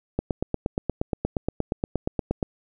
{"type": "click train", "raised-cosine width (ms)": 2, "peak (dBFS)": -10, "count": 20, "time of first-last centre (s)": [0.19, 2.428], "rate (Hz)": 8.49, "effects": []}